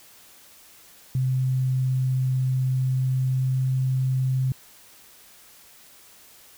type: tone with pitch glide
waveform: sine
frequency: 129.7 to 130.45 Hz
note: C3 to C3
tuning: -15 to -5 cents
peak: -20 dBFS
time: 1.15-4.52 s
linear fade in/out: 2 ms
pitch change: +10 cents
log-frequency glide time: 2.81-3.77 s
effects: white hiss -51 dBFS RMS until 6.57 s